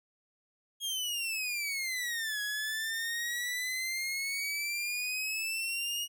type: exponential two-way sweep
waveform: sawtooth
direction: down then up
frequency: 3288 to 1667 to 2888 Hz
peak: -29 dBFS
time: 0.8-6.08 s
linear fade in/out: 50 ms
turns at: 2.41 s
effects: none